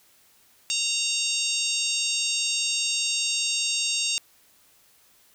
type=harmonic tone; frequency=925 Hz; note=A#5; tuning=14 cents flat; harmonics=3 / 4 / 5 / 6 / 7 / 8 / 9; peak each=-29 / -30 / -31 / -32 / -32 / -33 / -34 dBFS; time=0.7-4.18 s; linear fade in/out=0 ms; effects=white hiss -59 dBFS RMS until 5.34 s